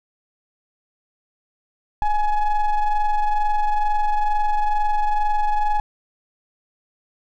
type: ring-modulated tone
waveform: triangle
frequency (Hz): 425.1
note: G#4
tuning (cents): +40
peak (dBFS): -11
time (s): 2.02-5.8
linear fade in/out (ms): 2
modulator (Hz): 414
effects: none